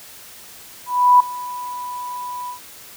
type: tone with ADSR envelope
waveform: sine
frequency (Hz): 987.8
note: B5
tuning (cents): 0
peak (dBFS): -6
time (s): 0.86-2.6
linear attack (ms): 340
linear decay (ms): 6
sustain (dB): -20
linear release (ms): 110
effects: white hiss -41 dBFS RMS until 2.96 s